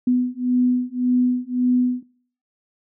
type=beating tone pair; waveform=sine; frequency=248.1 / 249.9 Hz; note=B3 / B3; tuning=+8 / +21 cents; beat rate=1.8 Hz; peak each=-20 dBFS; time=0.07-2.03 s; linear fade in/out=5 ms; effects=noise-tail reverb RT60 0.5 s tail -19 dB re dry